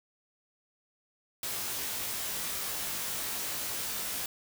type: noise with comb filter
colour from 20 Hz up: white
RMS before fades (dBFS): -35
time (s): 1.43-4.26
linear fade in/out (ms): 2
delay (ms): 19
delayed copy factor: +0.8
effects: none